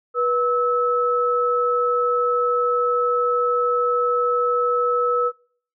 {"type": "tone pair together", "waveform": "sine", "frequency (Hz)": [486.9, 1300], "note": ["B4", "E6"], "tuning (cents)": [-25, -24], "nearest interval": "octave + perfect fourth", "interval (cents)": 1701, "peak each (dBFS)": -20, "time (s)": [0.14, 5.32], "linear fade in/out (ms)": 50, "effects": ["noise-tail reverb RT60 0.5 s tail -23 dB re dry"]}